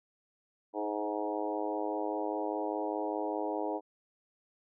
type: harmonic tone with a mistuned harmonic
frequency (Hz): 105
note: G#2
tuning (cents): +19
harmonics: 3 / 4 / 5 / 6 / 7 / 8 / 9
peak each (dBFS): -37 / -38 / -39 / -40 / -40 / -41 / -42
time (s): 0.73-3.81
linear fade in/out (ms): 50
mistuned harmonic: 5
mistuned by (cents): -15
effects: none